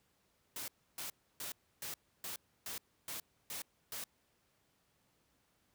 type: noise bursts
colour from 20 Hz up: white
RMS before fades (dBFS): -43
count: 9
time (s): 0.56-4.04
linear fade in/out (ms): 2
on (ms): 120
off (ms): 300
effects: pink hiss -75 dBFS RMS until 5.74 s + high-pass 60 Hz 12 dB/octave